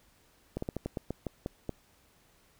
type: slowing click train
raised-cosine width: 2 ms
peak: -20 dBFS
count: 10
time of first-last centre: 0.57-1.693 s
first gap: 54 ms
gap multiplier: 1.2
effects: pink hiss -65 dBFS RMS until 2.59 s